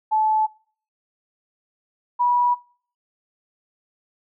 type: tone pair in turn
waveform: sine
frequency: 867 / 973.2 Hz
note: A5 / B5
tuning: -26 / -26 cents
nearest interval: major second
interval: 200 cents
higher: second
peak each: -16 dBFS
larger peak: neither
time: 0.11-0.47 / 2.19-2.55 s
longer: neither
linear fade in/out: 20 ms
effects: noise-tail reverb RT60 0.5 s tail -23 dB re dry